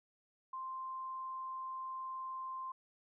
sine tone, 1046.5 Hz, C6, in tune, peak -40 dBFS, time 0.53-2.72 s, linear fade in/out 5 ms, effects none

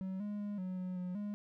triangle tone with pitch steps, 188.9 / 207 / 205.6 / 184.6 / 183.3 / 180.7 / 206.3 Hz, F#3 / G#3 / G#3 / F#3 / F#3 / F#3 / G#3, +36 / -5 / -17 / -4 / -16 / -41 / -11 cents, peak -35 dBFS, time 0.01-1.34 s, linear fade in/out 0 ms, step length 190 ms, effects none

